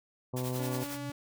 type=harmonic tone; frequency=126.6 Hz; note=B2; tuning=43 cents sharp; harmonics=1 / 2 / 3 / 4 / 5 / 6 / 7 / 8 / 9; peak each=-34 / -38 / -40 / -41 / -46 / -51 / -48 / -51 / -54 dBFS; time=0.33-0.84 s; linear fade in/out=10 ms
type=noise with tremolo; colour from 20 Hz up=white; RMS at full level=-40 dBFS; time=0.36-0.98 s; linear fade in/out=10 ms; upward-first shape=triangle; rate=11 Hz; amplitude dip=75%
type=tone with exponential growth; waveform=sine; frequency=128.7 Hz; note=C3; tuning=28 cents flat; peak=-36 dBFS; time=0.45-1.1 s; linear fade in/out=0 ms; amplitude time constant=140 ms
type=tone; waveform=sawtooth; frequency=286.1 Hz; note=D4; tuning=45 cents flat; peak=-34 dBFS; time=0.59-1.12 s; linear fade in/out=5 ms
effects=none